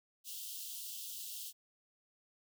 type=high-pass noise; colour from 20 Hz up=white; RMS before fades=-45 dBFS; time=0.24-1.53 s; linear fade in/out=50 ms; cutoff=2800 Hz; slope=96 dB/octave; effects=none